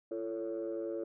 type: tone cluster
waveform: sine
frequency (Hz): 339.9 / 443.9 / 559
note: F4 / A4 / C#5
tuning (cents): -47 / +15 / +14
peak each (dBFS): -37 / -39 / -39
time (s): 0.11-1.04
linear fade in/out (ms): 5
effects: tanh soft clip ceiling -29 dBFS